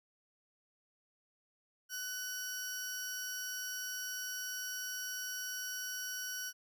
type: tone pair together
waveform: sawtooth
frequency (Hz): 1500 / 5663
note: F#6 / F8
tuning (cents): +23 / +23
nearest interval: octave + major seventh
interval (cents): 2300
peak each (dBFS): -38 / -39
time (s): 1.89-6.53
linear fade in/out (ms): 50
effects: none